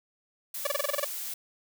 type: noise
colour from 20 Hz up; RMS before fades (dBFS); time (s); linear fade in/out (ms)
blue; -36; 0.54-1.34; 5
type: tone bursts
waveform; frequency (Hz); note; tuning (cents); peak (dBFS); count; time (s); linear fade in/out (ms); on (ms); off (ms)
sawtooth; 575; D5; -37; -21; 9; 0.65-1.046; 5; 20; 27
effects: none